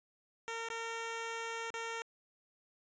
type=tone with dropouts; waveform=10% pulse; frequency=457.5 Hz; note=A#4; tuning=32 cents flat; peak=-30 dBFS; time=0.48-2.02 s; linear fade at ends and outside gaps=0 ms; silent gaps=0.687-0.701 / 1.704-1.741 s; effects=resampled to 16000 Hz

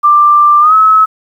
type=tone with pitch glide; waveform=sine; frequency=1183 to 1290.1 Hz; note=D6 to E6; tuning=+12 to -38 cents; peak=-3 dBFS; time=0.03-1.06 s; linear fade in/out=20 ms; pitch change=+150 cents; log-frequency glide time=0.6-0.74 s; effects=7-bit

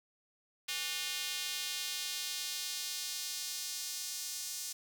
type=tone with high-pass filter sweep; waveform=square; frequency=164.1 Hz; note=E3; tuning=8 cents flat; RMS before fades=-39 dBFS; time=0.68-4.73 s; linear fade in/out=10 ms; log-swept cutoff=2900 to 6000 Hz; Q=1.3; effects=none

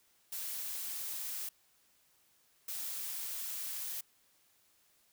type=noise bursts at uneven times; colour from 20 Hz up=blue; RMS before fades=-40 dBFS; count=2; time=0.32-1.49 / 2.68-4.01 s; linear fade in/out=5 ms; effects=white hiss -70 dBFS RMS until 5.12 s

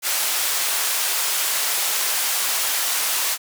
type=band-pass noise; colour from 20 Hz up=white; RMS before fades=-22 dBFS; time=0.02-3.38 s; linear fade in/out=50 ms; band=630 to 16000 Hz; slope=12 dB/octave; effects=none

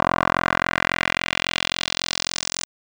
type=tone with band-pass filter sweep; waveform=10% pulse; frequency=43.65 Hz; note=F1; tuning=in tune; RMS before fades=-23 dBFS; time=0-2.65 s; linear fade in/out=0 ms; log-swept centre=1000 to 6700 Hz; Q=1.8; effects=none

